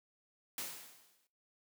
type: noise with exponential decay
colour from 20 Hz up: white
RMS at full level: -39 dBFS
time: 0.58-1.27 s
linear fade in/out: 1 ms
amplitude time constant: 150 ms
effects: noise-tail reverb RT60 0.3 s tail -17 dB re dry + high-pass 150 Hz 12 dB/octave